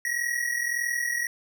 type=tone pair together; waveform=square; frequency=1877.3 / 1919 Hz; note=A#6 / A#6; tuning=+12 / +50 cents; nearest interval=unison; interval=38 cents; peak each=-31 / -28 dBFS; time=0.05-1.27 s; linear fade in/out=2 ms; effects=none